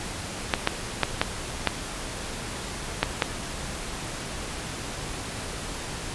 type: clicks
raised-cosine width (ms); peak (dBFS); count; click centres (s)
0.3; -3; 7; 0.538 / 0.674 / 1.033 / 1.215 / 1.673 / 3.03 / 3.222
effects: pink hiss -34 dBFS RMS until 6.14 s + resampled to 24000 Hz

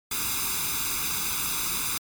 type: noise with comb filter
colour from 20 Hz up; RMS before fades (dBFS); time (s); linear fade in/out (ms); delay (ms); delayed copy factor
white; -28; 0.11-1.98; 5; 0.81; +0.9
effects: MP3 96 kbps

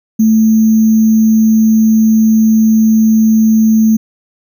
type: tone with sample-and-hold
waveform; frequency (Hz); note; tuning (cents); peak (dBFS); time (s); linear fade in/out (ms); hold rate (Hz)
sine; 220; A3; 0; -5; 0.19-3.97; 10; 6300
effects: none

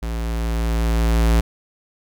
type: tone with level ramp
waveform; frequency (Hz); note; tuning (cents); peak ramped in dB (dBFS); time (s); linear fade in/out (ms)
square; 56.6; A1; +50; -24 to -13; 0.02-1.41; 10
effects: none

